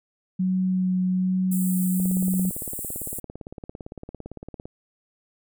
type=tone with vibrato; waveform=sine; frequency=185 Hz; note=F#3; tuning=in tune; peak=-20 dBFS; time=0.39-2.5 s; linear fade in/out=10 ms; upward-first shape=sine; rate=1.2 Hz; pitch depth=10 cents each way
type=high-pass noise; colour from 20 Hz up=pink; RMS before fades=-33 dBFS; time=1.51-3.2 s; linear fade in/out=10 ms; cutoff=7700 Hz; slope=96 dB/octave
type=click train; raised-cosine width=2 ms; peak=-23 dBFS; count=48; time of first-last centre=2-4.655 s; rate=17.7 Hz
effects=none